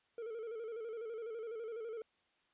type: tone with vibrato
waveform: triangle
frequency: 452.3 Hz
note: A4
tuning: 48 cents sharp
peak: -39 dBFS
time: 0.18-2.02 s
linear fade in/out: 2 ms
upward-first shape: square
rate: 12 Hz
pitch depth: 64 cents each way
effects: white hiss -75 dBFS RMS until 2.53 s + resampled to 8000 Hz